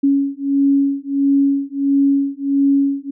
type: beating tone pair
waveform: sine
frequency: 277.2 / 278.7 Hz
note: C#4 / C#4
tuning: 0 / +9 cents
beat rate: 1.5 Hz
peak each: -16 dBFS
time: 0.03-3.11 s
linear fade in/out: 10 ms
effects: none